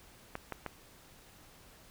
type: clicks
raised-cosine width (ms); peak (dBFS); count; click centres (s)
0.5; -22; 3; 0.354 / 0.523 / 0.663
effects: pink hiss -58 dBFS RMS until 1.9 s